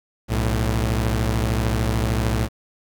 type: tone pair together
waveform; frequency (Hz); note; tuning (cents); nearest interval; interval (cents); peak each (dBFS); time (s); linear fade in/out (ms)
sawtooth; 61.67 / 110; B1 / A2; -2 / 0; minor seventh; 1002; -18; 0.28-2.49; 50
effects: 9-bit